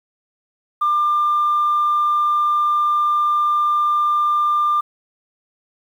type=tone; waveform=sine; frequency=1195 Hz; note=D6; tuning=30 cents sharp; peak=-13 dBFS; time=0.81-4.81 s; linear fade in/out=10 ms; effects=tanh soft clip ceiling -11 dBFS + 8-bit